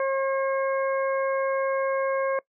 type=harmonic tone; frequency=539 Hz; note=C#5; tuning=49 cents flat; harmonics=1 / 2 / 3 / 4; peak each=-23 / -30 / -35 / -38 dBFS; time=0-2.39 s; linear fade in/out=2 ms; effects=noise-tail reverb RT60 0.1 s tail -22 dB re dry